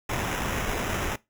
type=noise with sample-and-hold; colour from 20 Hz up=pink; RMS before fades=-29 dBFS; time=0.09-1.16 s; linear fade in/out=5 ms; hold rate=4410 Hz; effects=noise-tail reverb RT60 0.2 s tail -20 dB re dry